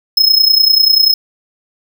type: tone with amplitude modulation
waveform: square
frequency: 5160 Hz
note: E8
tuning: 38 cents flat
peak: -4 dBFS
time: 0.17-1.14 s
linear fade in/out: 5 ms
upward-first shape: sine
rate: 30.2 Hz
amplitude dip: 75%
effects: none